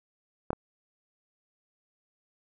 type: clicks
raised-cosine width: 1 ms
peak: -13 / -19 dBFS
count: 2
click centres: 0.505 / 0.531 s
effects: none